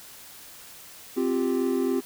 triangle chord, C suspended fourth, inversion none, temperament just, 261.6 / 348.8 / 392.4 Hz, C4 / F4 / G4, 0 / -2 / +2 cents, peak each -24 / -26 / -25 dBFS, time 1.16-2.01 s, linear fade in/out 20 ms, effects white hiss -46 dBFS RMS until 2.05 s

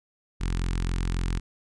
sawtooth tone with notch filter, 43.65 Hz, F1, in tune, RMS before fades -27 dBFS, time 0.4-1.4 s, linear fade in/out 20 ms, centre 600 Hz, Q 0.7, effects resampled to 22050 Hz

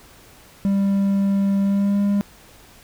triangle tone with pitch glide, 197.5 to 201.8 Hz, G3 to G#3, +13 to -49 cents, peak -14 dBFS, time 0.65-2.21 s, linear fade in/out 0 ms, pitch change +38 cents, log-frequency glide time 1.62-2.01 s, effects pink hiss -48 dBFS RMS until 2.83 s

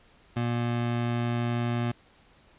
25% pulse tone, 119.2 Hz, A#2, 39 cents sharp, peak -22 dBFS, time 0.36-1.92 s, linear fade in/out 10 ms, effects pink hiss -59 dBFS RMS until 2.58 s + resampled to 8000 Hz

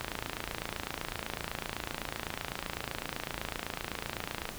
click train, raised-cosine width 0.3 ms, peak -17 dBFS, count 126, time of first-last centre 0.01-4.49 s, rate 27.9 Hz, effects pink hiss -44 dBFS RMS until 4.58 s

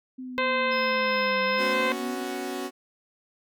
sine linear two-way sweep, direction down then up, 259.2 to 195.4 to 259.2 Hz, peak -34 dBFS, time 0.18-2.23 s, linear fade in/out 10 ms, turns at 1.44 s
harmonic tone, 517 Hz, C5, 21 cents flat, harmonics 1 / 2 / 3 / 4 / 5 / 6 / 7 / 8, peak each -27 / -28 / -31 / -30 / -32 / -40 / -38 / -43 dBFS, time 0.38-1.92 s, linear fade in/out 0 ms
triangle tone with tremolo, 5150 Hz, E8, 41 cents flat, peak -34 dBFS, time 0.71-1.74 s, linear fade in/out 10 ms, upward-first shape sine, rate 2.6 Hz, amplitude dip 35%
sawtooth chord, B suspended second, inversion none, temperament equal, 246.9 / 277.2 / 370 Hz, B3 / C#4 / F#4, 0 / 0 / 0 cents, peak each -33 / -31 / -29 dBFS, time 1.57-2.71 s, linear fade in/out 50 ms
effects none

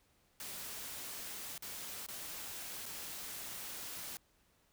white noise with dropouts, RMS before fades -45 dBFS, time 0.4-4.17 s, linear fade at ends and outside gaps 1 ms, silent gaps 1.579-1.623 / 2.064-2.086 / 2.857-2.861 s, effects pink hiss -72 dBFS RMS until 4.72 s

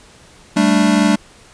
square chord, G suspended second, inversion none, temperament equal, 196 / 220 / 293.7 Hz, G3 / A3 / D4, 0 / 0 / 0 cents, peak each -16 dBFS, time 0.56-1.16 s, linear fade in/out 10 ms, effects pink hiss -45 dBFS RMS until 1.53 s + resampled to 22050 Hz

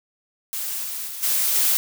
blue noise with level steps, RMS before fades -28 / -30 / -33 / -21 / -19 dBFS, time 0.53-1.77 s, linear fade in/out 0 ms, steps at 0.83 / 1.06 / 1.22 / 1.54 s, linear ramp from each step 20 ms, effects none

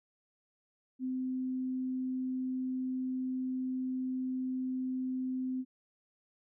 sine tone, 257.5 Hz, C4, 28 cents flat, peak -32 dBFS, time 0.99-5.65 s, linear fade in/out 50 ms, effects none

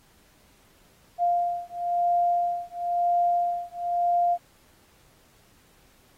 sine beating tone pair, 698.5 / 699.49 Hz, F5 / F5, 0 / +3 cents, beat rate 0.99 Hz, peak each -25 dBFS, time 1.18-4.38 s, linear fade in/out 50 ms, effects pink hiss -60 dBFS RMS until 6.17 s + AAC 48 kbps

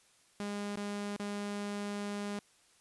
sawtooth tone with dropouts, 204.2 Hz, G#3, 29 cents flat, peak -32 dBFS, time 0.4-2.39 s, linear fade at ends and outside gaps 0 ms, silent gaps 0.757-0.773 / 1.163-1.197 s, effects white hiss -66 dBFS RMS until 2.8 s + resampled to 24000 Hz

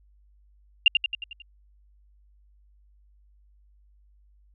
sine tone with echo, 2794 Hz, F7, in tune, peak -11 dBFS, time 0.86-0.88 s, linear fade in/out 2 ms, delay 90 ms, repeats 6, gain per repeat -5 dB, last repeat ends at 1.42 s, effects added 50 Hz sine -56 dBFS peak until 4.54 s

